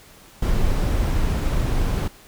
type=noise; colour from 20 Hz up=brown; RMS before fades=-20 dBFS; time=0.42-2.08 s; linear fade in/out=5 ms; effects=pink hiss -48 dBFS RMS until 2.27 s